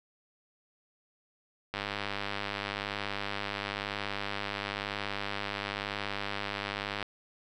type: click train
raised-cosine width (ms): 0.3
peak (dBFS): -17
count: 535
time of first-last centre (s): 1.74-7.027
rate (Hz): 101
effects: none